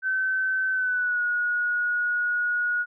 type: tone with pitch glide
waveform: sine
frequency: 1532 to 1451 Hz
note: G6 to F#6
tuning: -40 to -34 cents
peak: -22 dBFS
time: 0.02-2.86 s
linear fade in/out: 50 ms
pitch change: -94 cents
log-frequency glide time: 0.71-1.22 s
effects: none